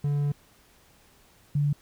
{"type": "tone pair in turn", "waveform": ["triangle", "sine"], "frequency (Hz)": [144.4, 145.02], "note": ["D3", "D3"], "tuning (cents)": [-29, -22], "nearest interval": "unison", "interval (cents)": 7, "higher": "second", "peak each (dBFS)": -21, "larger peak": "neither", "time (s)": [[0.04, 0.32], [1.55, 1.73]], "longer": "first", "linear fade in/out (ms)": 5, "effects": ["pink hiss -59 dBFS RMS until 1.81 s"]}